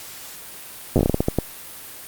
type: slowing click train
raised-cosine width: 2 ms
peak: -4 dBFS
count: 12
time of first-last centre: 0.96-1.387 s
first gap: 8 ms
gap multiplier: 1.29
effects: white hiss -38 dBFS RMS until 2.07 s + Opus 48 kbps